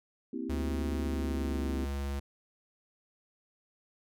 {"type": "chord", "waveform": "sine", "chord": "C dominant seventh", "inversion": "third", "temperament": "equal with one note detuned", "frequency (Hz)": [233.1, 261.6, 326, 392], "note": ["Bb3", "C4", "E4", "G4"], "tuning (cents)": [0, 0, -19, 0], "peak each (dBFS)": [-40, -37, -39, -43], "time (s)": [0.33, 1.85], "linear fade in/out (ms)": 5}
{"type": "tone with pitch glide", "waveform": "square", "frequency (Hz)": [72.7, 69.82], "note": ["D2", "C#2"], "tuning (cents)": [-17, 13], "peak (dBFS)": -33, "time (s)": [0.49, 2.2], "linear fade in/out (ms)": 10, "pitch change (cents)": -70, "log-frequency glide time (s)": [1.04, 1.75]}
{"effects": []}